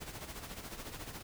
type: noise with tremolo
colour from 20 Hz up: pink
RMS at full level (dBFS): -43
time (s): 0-1.23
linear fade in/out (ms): 20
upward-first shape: sine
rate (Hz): 14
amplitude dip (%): 60
effects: none